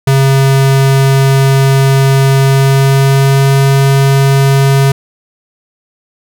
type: tone with pitch glide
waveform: square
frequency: 135.6 to 136.94 Hz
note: C#3 to C#3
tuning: -38 to -21 cents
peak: -6 dBFS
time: 0.07-4.92 s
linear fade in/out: 5 ms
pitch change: +17 cents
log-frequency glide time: 2.4-3.53 s
effects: none